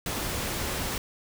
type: noise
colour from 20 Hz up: pink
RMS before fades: -31 dBFS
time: 0.06-0.98 s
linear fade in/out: 2 ms
effects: none